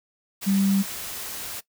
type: tone in noise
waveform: sine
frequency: 196 Hz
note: G3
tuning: in tune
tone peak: -18 dBFS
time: 0.46-0.83 s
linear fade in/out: 20 ms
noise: white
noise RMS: -34 dBFS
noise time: 0.41-1.61 s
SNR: +13 dB
effects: noise-tail reverb RT60 0.1 s tail -19 dB re dry